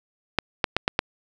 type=clicks; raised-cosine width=0.3 ms; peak=-3 dBFS; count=5; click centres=0.387 / 0.642 / 0.766 / 0.879 / 0.991 s; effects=none